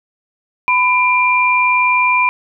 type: tone pair together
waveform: sine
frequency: 1000.7 / 2380 Hz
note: B5 / D7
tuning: +23 / +22 cents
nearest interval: octave + minor third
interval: 1499 cents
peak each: -13 dBFS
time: 0.68-2.29 s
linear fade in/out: 0 ms
effects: none